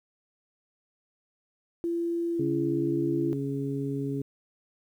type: tone with pitch glide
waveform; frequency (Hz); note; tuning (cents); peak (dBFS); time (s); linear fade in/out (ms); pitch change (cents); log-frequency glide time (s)
sine; 339.6 to 335.9; F4 to E4; -48 to +33; -26; 1.84-3.33; 0; -19; 2.31-2.41
type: harmonic tone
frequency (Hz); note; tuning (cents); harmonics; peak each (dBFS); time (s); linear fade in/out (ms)
138.59; C#3; 0; 1 / 2 / 3; -32 / -31 / -35; 2.39-4.22; 5
effects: 10-bit